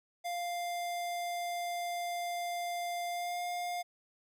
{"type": "tone with pitch glide", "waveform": "square", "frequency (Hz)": [698.5, 707], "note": ["F5", "F5"], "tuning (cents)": [0, 21], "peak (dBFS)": -35, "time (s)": [0.24, 3.83], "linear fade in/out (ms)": 20, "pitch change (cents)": 21, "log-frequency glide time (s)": [3.08, 3.4], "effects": []}